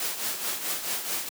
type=noise with tremolo; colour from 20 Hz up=white; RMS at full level=-28 dBFS; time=0-1.29 s; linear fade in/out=2 ms; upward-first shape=triangle; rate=4.6 Hz; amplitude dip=65%; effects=high-pass 200 Hz 12 dB/octave